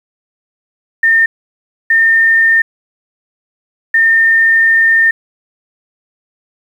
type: tone bursts at uneven times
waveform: sine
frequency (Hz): 1814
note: A#6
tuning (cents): -48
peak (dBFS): -6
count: 3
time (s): 1.03-1.26 / 1.9-2.62 / 3.94-5.11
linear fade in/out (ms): 5
effects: 7-bit